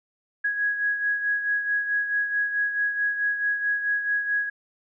sine beating tone pair, 1661.2 / 1665.8 Hz, G#6 / G#6, 0 / +5 cents, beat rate 4.6 Hz, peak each -23 / -31 dBFS, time 0.44-4.5 s, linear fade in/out 10 ms, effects none

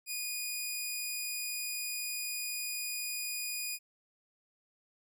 10% pulse tone, 2462 Hz, D#7, 19 cents flat, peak -26 dBFS, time 0.06-3.79 s, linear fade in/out 50 ms, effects none

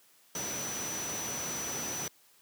sine tone in noise, 5950 Hz, F#8, 9 cents sharp, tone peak -36 dBFS, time 0.35-2.08 s, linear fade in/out 2 ms, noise pink, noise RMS -38 dBFS, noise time 0.35-2.08 s, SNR -1 dB, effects white hiss -63 dBFS RMS until 2.41 s + high-pass 150 Hz 12 dB/octave

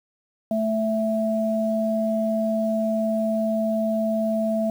sine tone pair together, 220.1 / 660 Hz, A3 / E5, +1 / +2 cents, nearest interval octave + perfect fifth, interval 1901 cents, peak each -23 dBFS, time 0.51-4.7 s, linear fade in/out 2 ms, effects 8-bit

